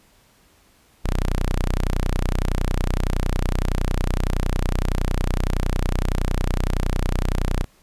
sawtooth tone, 30.82 Hz, B0, 3 cents flat, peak -15 dBFS, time 1.04-7.65 s, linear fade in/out 20 ms, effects pink hiss -57 dBFS RMS until 7.82 s + resampled to 32000 Hz

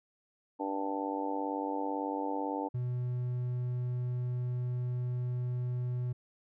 harmonic tone, 98 Hz, G2, in tune, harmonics 3 / 4 / 5 / 6 / 7 / 8 / 9, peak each -36 / -45 / -39 / -44 / -45 / -41 / -37 dBFS, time 0.59-2.69 s, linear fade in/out 20 ms
triangle tone, 123.8 Hz, B2, 5 cents sharp, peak -29 dBFS, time 2.74-6.13 s, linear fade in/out 10 ms
effects none

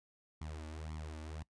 sawtooth tone with flanger, 77.78 Hz, D#2, in tune, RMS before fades -45 dBFS, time 0.41-1.43 s, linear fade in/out 5 ms, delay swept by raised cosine 0.9 to 3.5 ms, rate 1.9 Hz, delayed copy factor +0.85, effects noise-tail reverb RT60 0.1 s tail -21 dB re dry + resampled to 22050 Hz

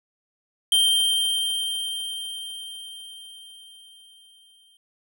square tone with exponential decay, 3154 Hz, G7, 10 cents sharp, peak -16 dBFS, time 0.72-4.77 s, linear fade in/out 2 ms, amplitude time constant 880 ms, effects none

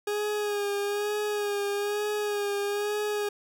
40% pulse tone with vibrato, 411.9 Hz, G#4, 14 cents flat, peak -26 dBFS, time 0.07-3.29 s, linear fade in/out 5 ms, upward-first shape sine, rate 1.1 Hz, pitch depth 32 cents each way, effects none

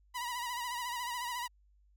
sawtooth tone with vibrato, 972 Hz, B5, 28 cents flat, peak -32 dBFS, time 0.14-1.48 s, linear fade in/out 20 ms, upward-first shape sine, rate 14 Hz, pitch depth 60 cents each way, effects added 50 Hz sine -63 dBFS peak until 1.96 s

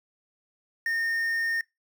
triangle tone with quantisation, 1830 Hz, A#6, 32 cents flat, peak -23 dBFS, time 0.86-1.61 s, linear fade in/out 2 ms, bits 8, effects noise-tail reverb RT60 0.2 s tail -23 dB re dry

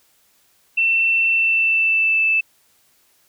sine tone with pitch glide, 2688 to 2636 Hz, E7 to E7, +33 to -1 cents, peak -14 dBFS, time 0.77-2.41 s, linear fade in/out 10 ms, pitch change -34 cents, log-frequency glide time 1.29-2.23 s, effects white hiss -59 dBFS RMS until 3.28 s

